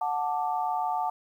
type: chord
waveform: sine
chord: D major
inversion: first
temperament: just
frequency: 734.2 / 881 / 1174.7 Hz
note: F#5 / A5 / D6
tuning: -14 / +2 / 0 cents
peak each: -29 / -29 / -35 dBFS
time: 0.01-1.1 s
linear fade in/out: 5 ms
effects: 10-bit